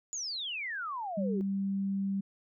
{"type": "exponential sweep", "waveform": "sine", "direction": "down", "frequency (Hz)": [7040, 362.3], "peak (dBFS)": -34, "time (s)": [0.13, 1.41], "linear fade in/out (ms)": 0}
{"type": "tone", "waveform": "sine", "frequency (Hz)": 196, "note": "G3", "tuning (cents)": 0, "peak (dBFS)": -29, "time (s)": [1.17, 2.21], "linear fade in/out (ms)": 10}
{"effects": []}